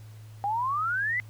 sine exponential sweep, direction up, 789 to 2053 Hz, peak -25 dBFS, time 0.44-1.2 s, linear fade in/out 0 ms, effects added 108 Hz sine -43 dBFS peak until 1.29 s + pink hiss -58 dBFS RMS until 1.29 s

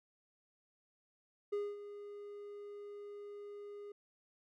triangle tone with ADSR envelope, 410 Hz, G#4, 22 cents flat, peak -31 dBFS, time 1.52-3.92 s, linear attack 12 ms, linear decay 230 ms, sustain -13 dB, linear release 4 ms, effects none

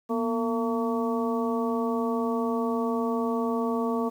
harmonic tone with a mistuned harmonic, 227 Hz, A#3, 46 cents flat, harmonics 1 / 2 / 3 / 4 / 5, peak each -27 / -29 / -34 / -36 / -34 dBFS, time 0.09-4.1 s, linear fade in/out 20 ms, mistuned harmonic 1, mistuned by +89 cents, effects 9-bit

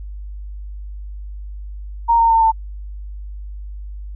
sine tone with pitch steps, 930 / 917.7 / 905.6 / 893.7 Hz, A#5 / A#5 / A5 / A5, -4 / -27 / +50 / +27 cents, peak -10 dBFS, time 2.08-2.52 s, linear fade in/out 20 ms, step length 110 ms, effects added 50 Hz sine -28 dBFS peak until 4.15 s

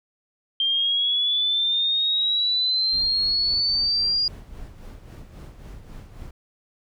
sine exponential sweep, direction up, 3170 to 4850 Hz, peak -19 dBFS, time 0.6-4.28 s, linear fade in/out 2 ms
brown noise with tremolo, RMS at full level -38 dBFS, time 2.92-6.31 s, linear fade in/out 5 ms, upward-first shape sine, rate 3.7 Hz, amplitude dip 55%
effects none

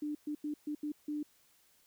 sine tone bursts at uneven times, 297.9 Hz, D4, 25 cents sharp, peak -34 dBFS, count 6, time 0.02-0.15 / 0.27-0.35 / 0.44-0.54 / 0.67-0.75 / 0.83-0.92 / 1.08-1.23 s, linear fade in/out 5 ms, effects white hiss -68 dBFS RMS until 1.86 s

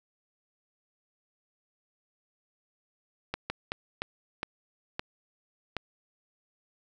slowing click train, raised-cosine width 0.3 ms, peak -15 dBFS, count 7, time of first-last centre 3.34-5.767 s, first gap 160 ms, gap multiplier 1.37, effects none

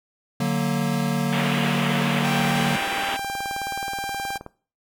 square chord, D augmented, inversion none, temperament equal, 146.83 / 185 / 233.1 Hz, D3 / F#3 / A#3, 0 / 0 / 0 cents, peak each -26 dBFS, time 0.4-2.76 s, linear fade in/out 5 ms
white band-pass noise, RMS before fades -28 dBFS, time 1.32-3.17 s, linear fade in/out 10 ms, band 180 to 3300 Hz, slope 48 dB/octave
sawtooth tone with pitch glide, 784 to 792.7 Hz, G5 to G5, 0 to +19 cents, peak -23 dBFS, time 2.24-4.38 s, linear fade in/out 10 ms, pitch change +19 cents, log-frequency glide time 2.39-3.31 s
click train, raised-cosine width 1 ms, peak -21 dBFS, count 40, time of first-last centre 2.4-4.463 s, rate 18.9 Hz
effects noise-tail reverb RT60 0.4 s tail -21 dB re dry

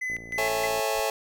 triangle tone with tremolo, 2017 Hz, B6, 36 cents sharp, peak -26 dBFS, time 0.01-0.67 s, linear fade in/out 10 ms, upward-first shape square, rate 3.2 Hz, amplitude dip 80%
click train, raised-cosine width 2 ms, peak -31 dBFS, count 41, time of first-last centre 0.1-0.794 s, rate 57.6 Hz
sawtooth chord, A major seventh, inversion none, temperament just, 440 / 550 / 660 / 825 Hz, A4 / C#5 / E5 / G#5, 0 / -14 / +2 / -12 cents, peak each -26 dBFS, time 0.38-1.1 s, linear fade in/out 2 ms
brown noise with exponential growth, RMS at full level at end -43 dBFS, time 0.82-1 s, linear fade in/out 0 ms, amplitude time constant 39 ms
effects none

